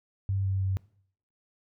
sine tone with pitch steps, 97.4 / 96.1 / 95.5 Hz, G2 / G2 / G2, -11 / -34 / -45 cents, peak -25 dBFS, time 0.29-0.77 s, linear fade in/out 0 ms, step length 160 ms, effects noise-tail reverb RT60 0.6 s tail -22 dB re dry

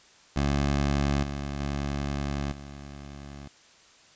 15% pulse tone with level steps, 70.7 Hz, C#2, 35 cents sharp, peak -17 / -25 / -22 / -34 dBFS, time 0.36-3.48 s, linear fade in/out 5 ms, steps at 1.23 / 1.6 / 2.52 s, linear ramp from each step 5 ms, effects white hiss -56 dBFS RMS until 4.15 s + resampled to 16000 Hz

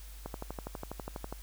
click train, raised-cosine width 1 ms, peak -24 dBFS, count 14, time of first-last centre 0.26-1.326 s, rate 12.2 Hz, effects added 50 Hz sine -45 dBFS peak until 1.42 s + white hiss -55 dBFS RMS until 1.42 s

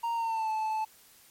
triangle tone with pitch glide, 930 to 872.7 Hz, A#5 to A5, -4 to -14 cents, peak -26 dBFS, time 0.03-0.85 s, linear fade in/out 10 ms, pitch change -110 cents, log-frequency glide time 0.14-0.5 s, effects white hiss -58 dBFS RMS until 1.3 s + MP3 64 kbps

